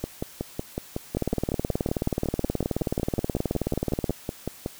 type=two click trains; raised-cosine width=2 ms; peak=-14 / -11 dBFS; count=26 / 56; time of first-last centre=0.04-4.661 / 1.17-4.096 s; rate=5.41 / 18.8 Hz; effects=white hiss -47 dBFS RMS until 4.79 s